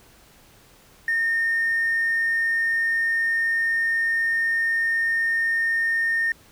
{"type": "tone with hard clipping", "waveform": "sine", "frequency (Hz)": 1828, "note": "A#6", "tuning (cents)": -34, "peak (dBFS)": -20, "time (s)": [1.08, 6.32], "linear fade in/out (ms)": 2, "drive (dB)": 1, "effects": ["pink hiss -53 dBFS RMS until 6.51 s"]}